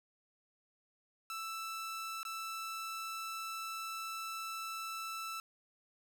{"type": "tone with dropouts", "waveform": "sawtooth", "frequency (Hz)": 1323, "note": "E6", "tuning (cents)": 6, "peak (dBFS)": -36, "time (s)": [1.3, 5.4], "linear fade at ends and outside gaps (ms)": 1, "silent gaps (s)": [2.231, 2.251], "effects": []}